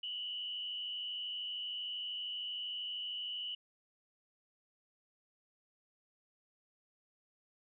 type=tone with frequency modulation; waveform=sine; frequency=2960 Hz; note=F#7; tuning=in tune; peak=-38 dBFS; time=0.03-3.55 s; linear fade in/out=5 ms; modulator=92.9 Hz; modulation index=0.96; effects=none